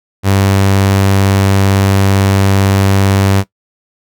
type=tone; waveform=sawtooth; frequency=97.8 Hz; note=G2; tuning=4 cents flat; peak=-4 dBFS; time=0.23-3.44 s; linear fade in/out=50 ms; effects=noise-tail reverb RT60 0.1 s tail -17 dB re dry